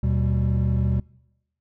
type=tone cluster; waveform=triangle; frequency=76.3 / 121.8 / 193.1 Hz; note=D#2 / B2 / G3; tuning=-33 / -24 / -26 cents; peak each=-20 / -20 / -25 dBFS; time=0.03-1 s; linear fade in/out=5 ms; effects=noise-tail reverb RT60 0.9 s tail -24 dB re dry + tanh soft clip ceiling -8 dBFS